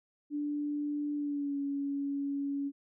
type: tone with pitch glide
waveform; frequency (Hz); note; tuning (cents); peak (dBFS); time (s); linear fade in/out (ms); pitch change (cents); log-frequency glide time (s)
sine; 293.1 to 280.8; D4 to C#4; -3 to +22; -31; 0.3-2.72; 50; -75; 1.15-1.58
effects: none